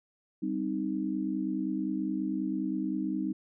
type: chord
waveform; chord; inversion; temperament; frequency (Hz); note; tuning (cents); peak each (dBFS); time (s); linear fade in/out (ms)
sine; C minor; second; equal; 196 / 261.6 / 311.1; G3 / C4 / Eb4; 0 / 0 / 0; -34 / -34 / -32; 0.42-3.33; 10
effects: none